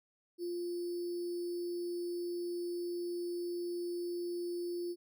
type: tone with sample-and-hold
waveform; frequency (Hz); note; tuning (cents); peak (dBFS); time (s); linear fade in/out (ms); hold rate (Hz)
sine; 349.2; F4; 0; -35; 0.38-4.96; 50; 4900
effects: none